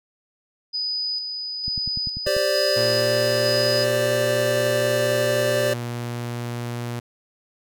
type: tone with tremolo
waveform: sine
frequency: 4978 Hz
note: D#8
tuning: in tune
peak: -23 dBFS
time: 0.73-3.85 s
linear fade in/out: 20 ms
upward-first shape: square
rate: 1.1 Hz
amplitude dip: 40%
type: click train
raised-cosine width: 5 ms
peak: -21 dBFS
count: 8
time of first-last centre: 1.68-2.366 s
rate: 10.2 Hz
type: chord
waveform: square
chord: G suspended fourth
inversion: none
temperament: equal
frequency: 392 / 523.3 / 587.3 Hz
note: G4 / C5 / D5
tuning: 0 / 0 / 0 cents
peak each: -28 / -26 / -22 dBFS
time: 2.26-5.74 s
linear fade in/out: 10 ms
type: tone with pitch glide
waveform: sawtooth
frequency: 116.54 to 119.68 Hz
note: A#2 to A#2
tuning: 0 to +46 cents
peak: -23 dBFS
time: 2.76-7 s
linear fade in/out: 10 ms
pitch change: +46 cents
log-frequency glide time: 2.94-3.67 s
effects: none